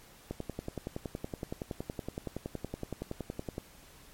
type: click train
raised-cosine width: 2 ms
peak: -22 dBFS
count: 36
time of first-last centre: 0.31-3.581 s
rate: 10.7 Hz
effects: pink hiss -56 dBFS RMS until 4.13 s + MP3 64 kbps